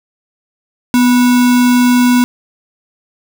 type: tone with sample-and-hold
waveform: sine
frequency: 246.9 Hz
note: B3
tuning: in tune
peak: -6 dBFS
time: 0.94-2.24 s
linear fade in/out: 0 ms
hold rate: 1225 Hz
effects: none